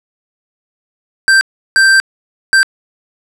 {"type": "tone bursts at uneven times", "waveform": "square", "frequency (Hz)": 1568, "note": "G6", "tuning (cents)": 0, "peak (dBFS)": -6, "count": 3, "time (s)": [[1.28, 1.41], [1.76, 2], [2.53, 2.63]], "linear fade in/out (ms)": 0, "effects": ["low-pass 9000 Hz 12 dB/octave"]}